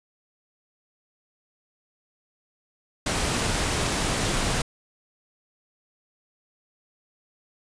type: noise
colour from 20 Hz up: pink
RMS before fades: -25 dBFS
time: 3.06-4.62 s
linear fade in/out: 5 ms
effects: resampled to 22050 Hz